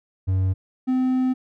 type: tone pair in turn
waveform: triangle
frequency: 94.2 / 256.9 Hz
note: F#2 / C4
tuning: +32 / -32 cents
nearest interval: octave + perfect fourth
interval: 1736 cents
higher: second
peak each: -16 dBFS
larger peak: neither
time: 0.27-0.54 / 0.87-1.34 s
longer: second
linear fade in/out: 20 ms
effects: none